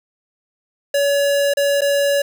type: tone with dropouts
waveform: square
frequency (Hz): 566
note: C#5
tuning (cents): +36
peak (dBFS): -15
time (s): 0.94-2.22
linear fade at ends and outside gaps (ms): 5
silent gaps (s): 1.538-1.57 / 1.809-1.817
effects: 7-bit